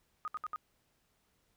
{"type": "tone bursts", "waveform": "sine", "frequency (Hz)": 1244.5, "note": "D#6", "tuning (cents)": 0, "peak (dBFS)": -35, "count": 4, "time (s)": [0.25, 0.56], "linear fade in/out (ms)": 0, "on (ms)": 28, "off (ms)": 66, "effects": ["pink hiss -75 dBFS RMS until 1.56 s"]}